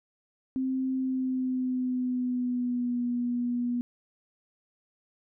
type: tone with pitch glide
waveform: sine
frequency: 261.6 to 242.7 Hz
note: C4 to B3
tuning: 0 to -30 cents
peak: -26 dBFS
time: 0.56-3.81 s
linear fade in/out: 0 ms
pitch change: -130 cents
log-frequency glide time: 0.96-3.02 s
effects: none